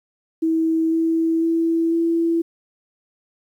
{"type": "tone with pitch steps", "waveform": "sine", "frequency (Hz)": [323.7, 326.9, 330.1, 333.4], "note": ["E4", "E4", "E4", "E4"], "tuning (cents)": [-31, -14, 2, 20], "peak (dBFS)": -16, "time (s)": [0.42, 2.42], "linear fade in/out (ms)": 10, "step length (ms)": 500, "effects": ["9-bit"]}